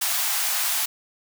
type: high-pass noise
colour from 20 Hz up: white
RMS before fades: -24 dBFS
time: 0.01-0.86 s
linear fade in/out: 10 ms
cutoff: 650 Hz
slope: 96 dB/octave
effects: none